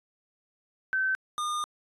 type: tone pair in turn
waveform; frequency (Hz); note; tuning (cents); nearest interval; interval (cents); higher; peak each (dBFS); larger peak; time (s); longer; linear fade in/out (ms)
sine / square; 1538 / 1215.4; G6 / D#6; -33 / -41; major third; 408; first; -24 / -29; first; 0.93-1.15 / 1.38-1.64; second; 0
effects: resampled to 24000 Hz